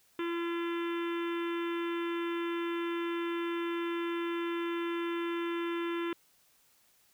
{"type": "harmonic tone with a mistuned harmonic", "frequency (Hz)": 340.4, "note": "F4", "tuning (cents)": -44, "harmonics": [1, 3, 4, 5, 6, 7, 8, 9, 10], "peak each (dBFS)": [-32, -42, -44, -46, -48, -49, -50, -51, -52], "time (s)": [0.19, 6.13], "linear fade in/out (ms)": 2, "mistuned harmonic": 10, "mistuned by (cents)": 57, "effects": ["white hiss -67 dBFS RMS until 7.13 s"]}